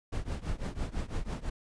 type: noise with tremolo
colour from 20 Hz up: brown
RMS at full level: -30 dBFS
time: 0.12-1.5 s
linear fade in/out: 10 ms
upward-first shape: triangle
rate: 6 Hz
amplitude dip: 95%
effects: resampled to 22050 Hz